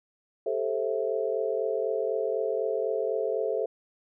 sine chord, A minor seventh, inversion third, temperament just, 396 / 440 / 528 / 660 Hz, G4 / A4 / C5 / E5, +18 / 0 / +16 / +2 cents, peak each -33 / -29 / -31 / -33 dBFS, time 0.46-3.66 s, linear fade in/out 5 ms, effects none

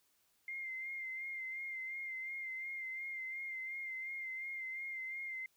sine tone with vibrato, 2100 Hz, C7, 6 cents sharp, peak -40 dBFS, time 0.48-5.46 s, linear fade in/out 2 ms, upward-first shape sine, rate 2.8 Hz, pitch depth 35 cents each way, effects white hiss -75 dBFS RMS until 5.56 s

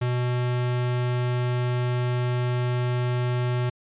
square tone, 123.47 Hz, B2, in tune, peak -23 dBFS, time 0.01-3.7 s, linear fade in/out 10 ms, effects resampled to 8000 Hz

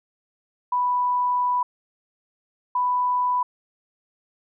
sine tone pair in turn, 987.8 / 991.6 Hz, B5 / B5, 0 / +7 cents, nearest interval unison, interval 7 cents, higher second, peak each -19 dBFS, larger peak neither, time 0.72-1.63 / 2.75-3.43 s, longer first, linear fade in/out 5 ms, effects none

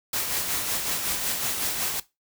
white noise with tremolo, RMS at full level -26 dBFS, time 0.13-2 s, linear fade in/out 5 ms, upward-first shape sine, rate 5.4 Hz, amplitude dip 40%, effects noise-tail reverb RT60 0.2 s tail -17 dB re dry

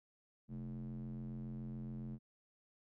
square tone with band-pass filter, 43.56 Hz, F1, 4 cents flat, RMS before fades -45 dBFS, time 0.48-2.19 s, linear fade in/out 50 ms, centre 180 Hz, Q 9.2, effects none

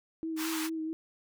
sine tone with vibrato, 319.9 Hz, D#4, 48 cents sharp, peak -32 dBFS, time 0.23-0.93 s, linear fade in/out 0 ms, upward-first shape sine, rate 4.6 Hz, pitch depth 27 cents each way
pink high-pass noise, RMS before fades -37 dBFS, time 0.36-0.7 s, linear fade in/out 50 ms, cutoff 890 Hz, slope 48 dB/octave
effects none

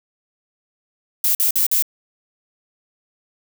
violet noise bursts, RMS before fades -17 dBFS, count 4, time 1.24-1.824 s, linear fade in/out 2 ms, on 110 ms, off 48 ms, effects none

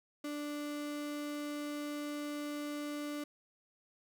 35% pulse tone, 293.7 Hz, D4, in tune, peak -36 dBFS, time 0.24-3.24 s, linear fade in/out 5 ms, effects none

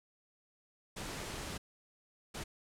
pink noise bursts at uneven times, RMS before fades -42 dBFS, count 2, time 0.96-1.58 / 2.34-2.44 s, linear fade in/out 10 ms, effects low-pass 10000 Hz 12 dB/octave

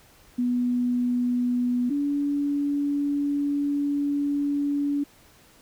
sine tone pair in turn, 245.5 / 286.3 Hz, B3 / D4, -10 / -44 cents, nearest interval minor third, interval 266 cents, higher second, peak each -21 / -22 dBFS, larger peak first, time 0.38-1.9 / 1.9-5.04 s, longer second, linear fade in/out 10 ms, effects pink hiss -55 dBFS RMS until 5.61 s

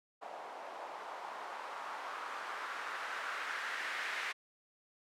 blue noise with low-pass filter sweep, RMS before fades -42 dBFS, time 0.21-4.33 s, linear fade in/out 20 ms, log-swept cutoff 740 to 1900 Hz, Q 2, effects high-pass 400 Hz 12 dB/octave

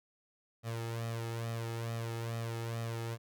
sawtooth tone with flanger, 115.1 Hz, A#2, 22 cents flat, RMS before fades -38 dBFS, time 0.63-3.18 s, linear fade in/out 50 ms, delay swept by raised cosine 1.6 to 2.35 ms, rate 2.3 Hz, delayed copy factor +0.65, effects none

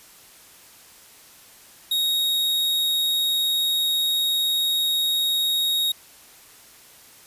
45% pulse tone, 3761 Hz, A#7, 15 cents sharp, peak -20 dBFS, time 1.91-5.92 s, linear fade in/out 5 ms, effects white hiss -49 dBFS RMS until 7.26 s + resampled to 32000 Hz

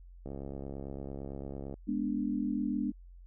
click train, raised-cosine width 2 ms, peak -28 dBFS, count 103, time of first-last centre 0.26-1.74 s, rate 68.9 Hz
sine chord, G# diminished, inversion none, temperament equal, 207.7 / 246.9 / 293.7 Hz, G#3 / B3 / D4, 0 / 0 / 0 cents, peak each -34 dBFS, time 1.87-2.92 s, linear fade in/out 20 ms
effects added 44 Hz sine -49 dBFS peak until 3.26 s

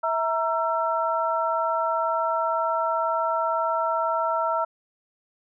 sine tone cluster, 652 / 932 / 1341 Hz, E5 / A#5 / E6, -19 / -1 / +29 cents, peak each -26 dBFS, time 0.03-4.65 s, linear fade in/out 10 ms, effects none

